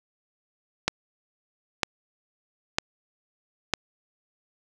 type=click train; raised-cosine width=0.2 ms; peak=-4 dBFS; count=4; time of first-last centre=0.88-3.737 s; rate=1.05 Hz; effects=none